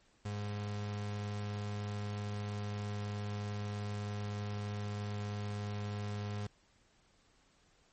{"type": "tone", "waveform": "35% pulse", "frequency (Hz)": 103.2, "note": "G#2", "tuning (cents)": -10, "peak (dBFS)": -35, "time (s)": [0.25, 6.47], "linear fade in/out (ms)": 5, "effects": ["pink hiss -69 dBFS RMS until 7.92 s", "MP3 32 kbps"]}